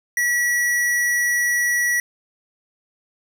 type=tone; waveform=square; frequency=1935 Hz; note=B6; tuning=36 cents flat; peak=-18 dBFS; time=0.17-2 s; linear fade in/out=2 ms; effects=10-bit